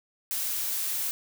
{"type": "noise", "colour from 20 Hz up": "blue", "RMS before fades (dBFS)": -30, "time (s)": [0.31, 1.11], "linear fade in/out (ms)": 0, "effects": []}